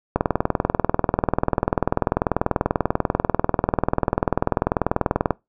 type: click train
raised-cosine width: 1 ms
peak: -3 dBFS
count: 106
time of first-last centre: 0.16-5.307 s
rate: 20.4 Hz
effects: noise-tail reverb RT60 0.2 s tail -23 dB re dry